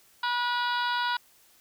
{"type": "harmonic tone", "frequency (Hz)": 485.1, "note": "B4", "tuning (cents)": -31, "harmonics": [2, 3, 4, 5, 6, 7, 8, 9, 10], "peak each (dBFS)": [-28, -30, -42, -45, -39, -39, -37, -44, -42], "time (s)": [0.23, 1.17], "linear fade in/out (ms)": 5, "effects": ["white hiss -60 dBFS RMS until 1.6 s"]}